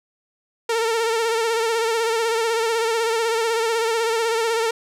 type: tone with vibrato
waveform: sawtooth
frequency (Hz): 454.6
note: A#4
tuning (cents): -43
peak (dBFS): -15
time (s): 0.69-4.71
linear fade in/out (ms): 5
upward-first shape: sine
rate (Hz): 16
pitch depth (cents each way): 51
effects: low-pass 10000 Hz 12 dB/octave + 9-bit